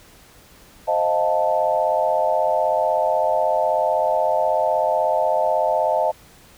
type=chord; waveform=sine; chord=F dominant seventh; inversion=second; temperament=equal; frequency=523.3 / 622.3 / 698.5 / 880 Hz; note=C5 / Eb5 / F5 / A5; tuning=0 / 0 / 0 / 0 cents; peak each=-25 / -20 / -23 / -22 dBFS; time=0.87-6.12 s; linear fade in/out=20 ms; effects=pink hiss -49 dBFS RMS until 6.57 s